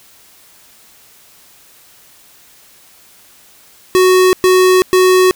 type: tone bursts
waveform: square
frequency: 370 Hz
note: F#4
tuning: in tune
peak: -7 dBFS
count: 3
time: 3.95-5.31 s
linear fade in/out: 0 ms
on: 380 ms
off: 110 ms
effects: white hiss -45 dBFS RMS until 5.35 s